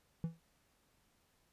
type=tone with exponential decay; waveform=triangle; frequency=164.81 Hz; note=E3; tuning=in tune; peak=-29 dBFS; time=0.24-0.4 s; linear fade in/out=0 ms; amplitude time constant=33 ms; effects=pink hiss -74 dBFS RMS until 1.52 s + resampled to 32000 Hz